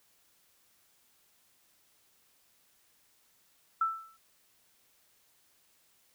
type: tone with exponential decay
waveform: sine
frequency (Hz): 1326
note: E6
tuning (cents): +10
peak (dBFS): -23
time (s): 3.81-4.17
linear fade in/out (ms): 5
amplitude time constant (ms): 78
effects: white hiss -68 dBFS RMS until 6.14 s